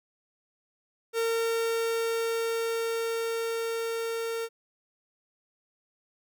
45% pulse tone with level ramp, 457.3 Hz, A#4, 33 cents flat, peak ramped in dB -25 to -30 dBFS, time 1.13-4.49 s, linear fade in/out 50 ms, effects none

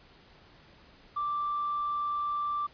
sine tone with hard clipping, 1174.7 Hz, D6, in tune, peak -29 dBFS, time 1.16-2.67 s, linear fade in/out 10 ms, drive 1 dB, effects pink hiss -57 dBFS RMS until 2.73 s + resampled to 11025 Hz

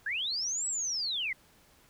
sine linear two-way sweep, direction up then down, 1552 to 7910 to 1945 Hz, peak -30 dBFS, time 0.06-1.33 s, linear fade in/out 5 ms, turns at 0.67 s, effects pink hiss -62 dBFS RMS until 1.89 s

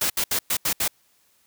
white noise bursts at uneven times, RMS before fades -23 dBFS, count 6, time 0.01-0.1 / 0.17-0.24 / 0.31-0.39 / 0.5-0.57 / 0.65-0.73 / 0.8-0.88 s, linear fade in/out 5 ms, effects white hiss -63 dBFS RMS until 1.46 s

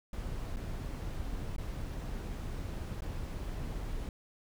brown noise with dropouts, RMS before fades -38 dBFS, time 0.13-4.09 s, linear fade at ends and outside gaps 2 ms, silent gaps 0.561-0.568 / 1.564-1.581 / 3.007-3.02 s, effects none

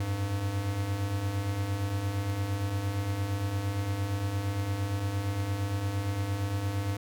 square beating tone pair, 92 / 100.7 Hz, F#2 / G2, -9 / +47 cents, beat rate 8.7 Hz, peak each -37 / -30 dBFS, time 0-6.97 s, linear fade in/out 5 ms, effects none

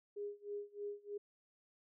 sine tone with tremolo, 410 Hz, G#4, 22 cents flat, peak -39 dBFS, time 0.16-1.18 s, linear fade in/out 10 ms, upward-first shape sine, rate 3.2 Hz, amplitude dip 95%, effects none

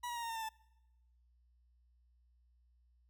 40% pulse tone with pitch steps, 970 / 954.4 / 939.1 / 924.1 / 909.2 / 894.6 / 880.3 Hz, B5 / A#5 / A#5 / A#5 / A#5 / A5 / A5, -31 / +41 / +13 / -15 / -43 / +28 / +1 cents, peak -38 dBFS, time 0.03-0.492 s, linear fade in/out 10 ms, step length 66 ms, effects noise-tail reverb RT60 1.0 s tail -25 dB re dry + added 60 Hz sine -67 dBFS peak until 3.09 s

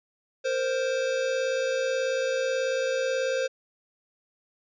square tone pair together, 466.2 / 524.5 Hz, A#4 / C5, 0 / +4 cents, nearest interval major second, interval 204 cents, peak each -33 / -26 dBFS, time 0.44-3.48 s, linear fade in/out 20 ms, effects resampled to 16000 Hz

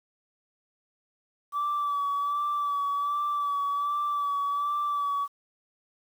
sine tone with vibrato, 1153 Hz, D6, 32 cents flat, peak -24 dBFS, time 1.52-5.28 s, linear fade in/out 50 ms, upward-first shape sine, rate 1.3 Hz, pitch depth 29 cents each way, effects tanh soft clip ceiling -22 dBFS + 9-bit

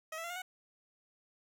15% pulse tone with pitch steps, 634 / 659 / 685 / 712.1 / 740.1 Hz, D#5 / E5 / F5 / F5 / F#5, +32 / -1 / -34 / +33 / 0 cents, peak -33 dBFS, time 0.12-0.42 s, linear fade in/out 5 ms, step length 60 ms, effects none

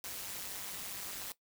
white noise with amplitude modulation, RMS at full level -39 dBFS, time 0.04-1.32 s, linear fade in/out 2 ms, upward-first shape sine, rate 199 Hz, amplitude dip 85%, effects noise-tail reverb RT60 0.1 s tail -17 dB re dry

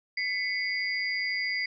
sine tone cluster, 2010 / 2204 / 4794 Hz, B6 / C#7 / D8, +30 / -11 / +35 cents, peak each -30 / -32 / -35 dBFS, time 0.17-1.66 s, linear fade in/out 5 ms, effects none

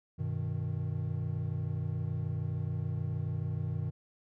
triangle chord, G augmented, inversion none, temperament equal with one note detuned, 96.65 / 123.47 / 155.56 Hz, G2 / B2 / D#3, -24 / 0 / 0 cents, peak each -34 dBFS, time 0.18-3.91 s, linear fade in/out 20 ms, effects none

